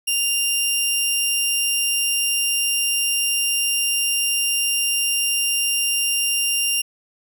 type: tone pair together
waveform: sawtooth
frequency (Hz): 2793 / 5586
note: F7 / F8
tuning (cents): -1 / -1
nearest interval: octave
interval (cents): 1200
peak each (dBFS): -17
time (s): 0.07-6.82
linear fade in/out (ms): 10
effects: none